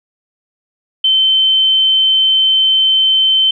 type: tone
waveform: sine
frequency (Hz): 3086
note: G7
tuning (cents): -28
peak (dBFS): -8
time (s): 1.04-3.51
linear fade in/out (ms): 5
effects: none